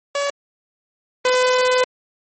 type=tone pair in turn; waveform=sawtooth; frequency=567 / 505.1 Hz; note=C#5 / B4; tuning=+39 / +39 cents; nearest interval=major second; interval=200 cents; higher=first; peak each=-15 / -10 dBFS; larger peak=second; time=0.15-0.3 / 1.25-1.84 s; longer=second; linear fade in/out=2 ms; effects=MP3 32 kbps